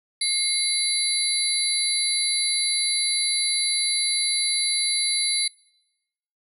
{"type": "tone cluster", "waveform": "sine", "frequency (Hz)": [2139, 4012, 4609, 10060], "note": ["C7", "B7", "D8", "D#9"], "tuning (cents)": [38, 26, -33, 18], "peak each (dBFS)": [-30, -25, -28, -25], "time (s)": [0.21, 5.48], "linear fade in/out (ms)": 5, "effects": ["noise-tail reverb RT60 1.0 s tail -26 dB re dry"]}